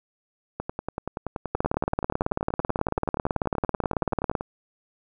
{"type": "two click trains", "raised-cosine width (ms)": 1, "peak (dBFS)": [-15, -9], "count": [41, 52], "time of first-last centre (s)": [[0.6, 4.41], [1.55, 4.352]], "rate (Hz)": [10.5, 18.2], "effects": []}